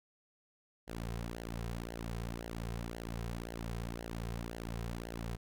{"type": "tone with flanger", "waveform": "sawtooth", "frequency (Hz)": 57.5, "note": "A#1", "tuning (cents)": -23, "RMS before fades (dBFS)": -41, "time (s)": [0.87, 5.37], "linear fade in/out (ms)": 20, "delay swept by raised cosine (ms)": [0.81, 3.51], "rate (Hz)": 1.9, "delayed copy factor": -0.75, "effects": []}